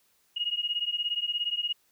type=beating tone pair; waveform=sine; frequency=2869 / 2886 Hz; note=F7 / F#7; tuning=+46 / -44 cents; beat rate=17 Hz; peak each=-30 / -31 dBFS; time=0.36-1.73 s; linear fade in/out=10 ms; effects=white hiss -68 dBFS RMS until 1.91 s